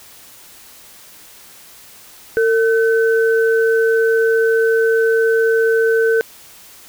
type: tone pair together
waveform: sine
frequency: 452.4 / 1521.7 Hz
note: A4 / F#6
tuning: +48 / +48 cents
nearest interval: octave + major sixth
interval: 2100 cents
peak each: -12 / -19 dBFS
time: 2.37-6.21 s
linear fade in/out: 0 ms
effects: white hiss -42 dBFS RMS until 6.88 s